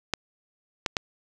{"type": "clicks", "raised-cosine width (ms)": 0.2, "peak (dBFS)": -7, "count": 3, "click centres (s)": [0.137, 0.862, 0.968], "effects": []}